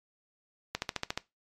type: click train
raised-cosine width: 0.2 ms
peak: -13 dBFS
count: 7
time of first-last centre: 0.75-1.176 s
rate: 14.1 Hz
effects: noise-tail reverb RT60 0.2 s tail -19 dB re dry + MP3 64 kbps